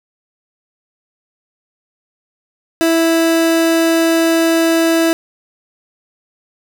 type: tone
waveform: 30% pulse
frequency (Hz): 329.1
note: E4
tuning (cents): -3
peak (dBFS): -8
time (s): 2.81-5.13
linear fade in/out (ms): 0
effects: none